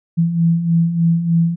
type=beating tone pair; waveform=sine; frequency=164.81 / 168.11 Hz; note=E3 / E3; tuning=0 / +34 cents; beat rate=3.3 Hz; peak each=-20 / -13 dBFS; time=0.17-1.56 s; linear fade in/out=20 ms; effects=none